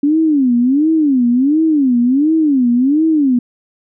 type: tone with vibrato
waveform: sine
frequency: 277.2 Hz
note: C#4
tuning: in tune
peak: -9 dBFS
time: 0.03-3.39 s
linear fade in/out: 5 ms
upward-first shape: sine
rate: 1.4 Hz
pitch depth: 260 cents each way
effects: none